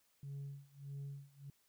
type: tone with tremolo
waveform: sine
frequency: 140 Hz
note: C#3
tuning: 18 cents sharp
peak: -40 dBFS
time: 0.23-1.5 s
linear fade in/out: 2 ms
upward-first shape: sine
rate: 1.6 Hz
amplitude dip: 95%
effects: tanh soft clip ceiling -41 dBFS + white hiss -75 dBFS RMS until 1.68 s